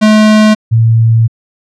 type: tone pair in turn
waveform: square / sine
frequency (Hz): 214.7 / 113.73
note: A3 / A#2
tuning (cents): -42 / -42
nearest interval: major seventh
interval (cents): 1100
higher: first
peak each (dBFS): -4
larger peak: neither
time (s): 0.01-0.55 / 0.71-1.28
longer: second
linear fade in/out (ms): 20
effects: low-pass 6000 Hz 12 dB/octave